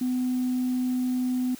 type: tone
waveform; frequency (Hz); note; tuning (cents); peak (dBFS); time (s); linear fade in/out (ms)
sine; 252.1; B3; +36; -22; 0.01-1.55; 5
effects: tanh soft clip ceiling -20 dBFS + white hiss -47 dBFS RMS until 1.59 s